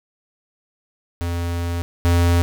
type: tone pair in turn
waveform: square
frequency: 85.9 / 86.23 Hz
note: F2 / F2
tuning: -28 / -21 cents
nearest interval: unison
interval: 7 cents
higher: second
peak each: -22 / -14 dBFS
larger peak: second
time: 1.21-1.82 / 2.05-2.42 s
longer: first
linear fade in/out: 0 ms
effects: none